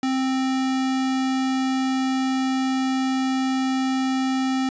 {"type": "tone", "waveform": "square", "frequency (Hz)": 262.6, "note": "C4", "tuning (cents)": 6, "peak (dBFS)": -21, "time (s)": [0.03, 4.69], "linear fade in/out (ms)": 2, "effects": ["resampled to 16000 Hz", "9-bit"]}